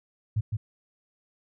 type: tone with echo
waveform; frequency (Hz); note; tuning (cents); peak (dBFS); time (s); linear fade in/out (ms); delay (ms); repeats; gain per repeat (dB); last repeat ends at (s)
sine; 107.9; A2; -33; -22; 0.36-0.41; 10; 160; 1; -3; 0.57
effects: none